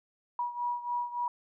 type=beating tone pair; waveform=sine; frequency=965 / 968.5 Hz; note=B5 / B5; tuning=-40 / -34 cents; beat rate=3.5 Hz; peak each=-32 / -36 dBFS; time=0.39-1.28 s; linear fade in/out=2 ms; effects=none